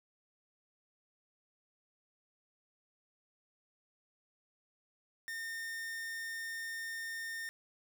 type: tone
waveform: 45% pulse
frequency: 1821 Hz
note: A#6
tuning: 41 cents flat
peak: -39 dBFS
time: 5.28-7.49 s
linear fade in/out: 0 ms
effects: none